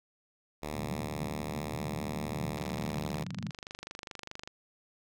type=tone; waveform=5% pulse; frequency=75.3 Hz; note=D2; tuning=44 cents sharp; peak=-25 dBFS; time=0.62-3.24 s; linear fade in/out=10 ms
type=band-pass noise; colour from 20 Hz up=white; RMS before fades=-39 dBFS; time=0.73-3.51 s; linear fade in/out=10 ms; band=110 to 220 Hz; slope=48 dB/octave
type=click train; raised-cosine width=0.2 ms; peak=-24 dBFS; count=48; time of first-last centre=2.58-4.475 s; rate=24.8 Hz
effects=none